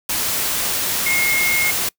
sine tone in noise, 2151 Hz, C7, 47 cents sharp, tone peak -17 dBFS, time 1.06-1.71 s, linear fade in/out 5 ms, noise white, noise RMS -21 dBFS, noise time 0.09-1.89 s, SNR +1 dB, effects noise-tail reverb RT60 0.1 s tail -24 dB re dry

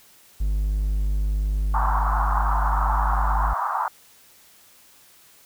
triangle tone, 50.7 Hz, G#1, 41 cents flat, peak -18 dBFS, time 0.4-3.54 s, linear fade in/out 10 ms
pink band-pass noise, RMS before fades -25 dBFS, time 1.74-3.88 s, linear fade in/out 2 ms, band 790 to 1300 Hz, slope 48 dB/octave
effects white hiss -53 dBFS RMS until 5.45 s

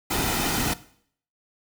pink noise with comb filter, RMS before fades -25 dBFS, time 0.1-0.74 s, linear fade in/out 10 ms, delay 1.8 ms, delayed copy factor -0.5, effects noise-tail reverb RT60 0.6 s tail -17 dB re dry

